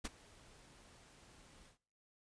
pink noise with ADSR envelope, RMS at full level -39 dBFS, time 0.04-1.78 s, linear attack 14 ms, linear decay 26 ms, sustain -23 dB, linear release 120 ms, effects noise-tail reverb RT60 0.7 s tail -25 dB re dry + resampled to 22050 Hz

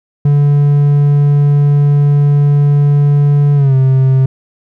triangle tone with pitch glide, 144.3 to 132.32 Hz, D3 to C3, -30 to +20 cents, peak -4 dBFS, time 0.25-4.26 s, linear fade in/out 5 ms, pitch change -150 cents, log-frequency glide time 3.55-3.75 s, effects none

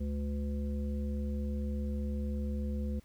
harmonic tone, 71.8 Hz, D2, 39 cents flat, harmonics 1 / 3 / 5 / 7, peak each -33 / -37 / -50 / -46 dBFS, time 0-3 s, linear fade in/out 10 ms, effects pink hiss -65 dBFS RMS until 3.04 s

